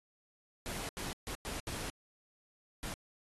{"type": "noise bursts at uneven times", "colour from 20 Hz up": "pink", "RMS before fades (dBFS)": -41, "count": 6, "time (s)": [[0.66, 0.89], [0.97, 1.13], [1.27, 1.35], [1.45, 1.6], [1.67, 1.9], [2.83, 2.94]], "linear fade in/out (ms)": 0, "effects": ["AAC 32 kbps"]}